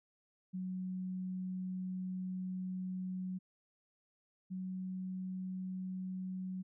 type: tone pair in turn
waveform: sine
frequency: 185 / 186.02 Hz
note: F#3 / F#3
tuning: 0 / +10 cents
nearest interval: unison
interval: 10 cents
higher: second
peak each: -37 / -38 dBFS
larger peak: first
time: 0.53-3.39 / 4.5-6.63 s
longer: first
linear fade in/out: 20 ms
effects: none